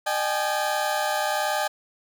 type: tone cluster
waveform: 30% pulse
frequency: 608 / 784 / 845 Hz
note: D#5 / G5 / G#5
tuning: -40 / 0 / +30 cents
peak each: -25 dBFS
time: 0.06-1.68 s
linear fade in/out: 10 ms
effects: none